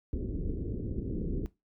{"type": "low-pass noise", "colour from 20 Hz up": "pink", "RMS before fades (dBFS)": -34, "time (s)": [0.13, 1.46], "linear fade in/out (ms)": 0, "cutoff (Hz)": 440, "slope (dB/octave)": 48, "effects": ["noise-tail reverb RT60 0.2 s tail -18 dB re dry"]}